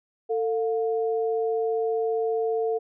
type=tone pair together; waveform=sine; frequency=447.5 / 710 Hz; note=A4 / F5; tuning=+29 / +28 cents; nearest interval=minor sixth; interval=799 cents; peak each=-23 / -31 dBFS; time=0.29-2.79 s; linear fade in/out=20 ms; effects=none